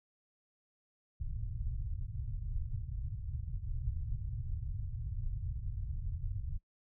pink low-pass noise, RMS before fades -38 dBFS, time 1.2-6.58 s, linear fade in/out 10 ms, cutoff 130 Hz, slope 48 dB/octave, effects noise-tail reverb RT60 0.1 s tail -18 dB re dry

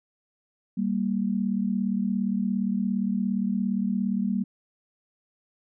sine tone pair together, 196 / 233.3 Hz, G3 / A#3, 0 / +2 cents, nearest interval minor third, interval 302 cents, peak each -25 / -27 dBFS, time 0.77-4.44 s, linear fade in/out 10 ms, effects none

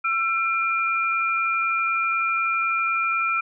sine tone pair together, 1344 / 2393 Hz, E6 / D7, +33 / +32 cents, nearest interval minor seventh, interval 999 cents, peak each -22 / -24 dBFS, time 0.04-3.41 s, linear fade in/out 10 ms, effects none

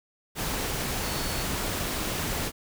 sine tone in noise, 4428 Hz, C#8, 3 cents flat, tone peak -40 dBFS, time 1.01-1.47 s, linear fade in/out 50 ms, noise pink, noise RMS -30 dBFS, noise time 0.35-2.52 s, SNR -13 dB, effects none

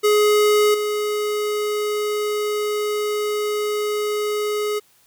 square tone with level steps, 419.8 Hz, G#4, 19 cents sharp, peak -14 / -21 dBFS, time 0.03-4.8 s, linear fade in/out 20 ms, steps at 0.74 s, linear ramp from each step 5 ms, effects white hiss -57 dBFS RMS until 5.06 s

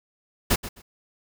pink noise with echo, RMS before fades -20 dBFS, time 0.5-0.56 s, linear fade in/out 10 ms, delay 130 ms, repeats 2, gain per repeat -14 dB, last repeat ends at 0.82 s, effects none

